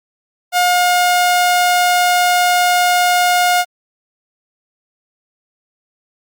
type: tone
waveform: sawtooth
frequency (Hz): 715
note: F5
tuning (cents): +41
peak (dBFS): -7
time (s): 0.52-3.65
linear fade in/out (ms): 50
effects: Opus 48 kbps